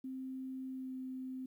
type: tone with pitch glide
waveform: sine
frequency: 261.6 to 259.2 Hz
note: C4 to C4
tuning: 0 to -16 cents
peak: -40 dBFS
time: 0.04-1.46 s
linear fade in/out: 5 ms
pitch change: -16 cents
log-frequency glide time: 0.68-0.95 s
effects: 12-bit